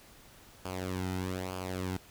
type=tone with flanger; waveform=sawtooth; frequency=92.5 Hz; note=F#2; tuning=in tune; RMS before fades=-36 dBFS; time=0.65-1.97 s; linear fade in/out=5 ms; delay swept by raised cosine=0.51 to 1.81 ms; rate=1.1 Hz; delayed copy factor=-0.7; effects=pink hiss -56 dBFS RMS until 2.1 s